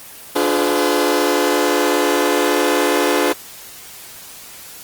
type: chord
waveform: sawtooth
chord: D diminished seventh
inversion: none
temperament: just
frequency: 293.7 / 352.4 / 422.9 / 507.5 Hz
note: D4 / F4 / Ab4 / Cb5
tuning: 0 / +16 / +31 / +47 cents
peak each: -16 dBFS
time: 0.35-3.33 s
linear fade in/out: 10 ms
effects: white hiss -37 dBFS RMS until 4.83 s + Opus 24 kbps